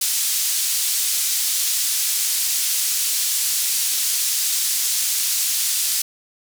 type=band-pass noise; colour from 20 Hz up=pink; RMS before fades=-21 dBFS; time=0.01-6.02 s; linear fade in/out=5 ms; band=5400 to 15000 Hz; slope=12 dB/octave; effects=none